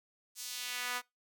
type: tone with high-pass filter sweep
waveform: sawtooth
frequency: 246.9 Hz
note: B3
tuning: in tune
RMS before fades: -39 dBFS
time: 0.35-1.02 s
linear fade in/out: 50 ms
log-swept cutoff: 6500 to 1100 Hz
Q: 1.1
effects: noise-tail reverb RT60 0.2 s tail -23 dB re dry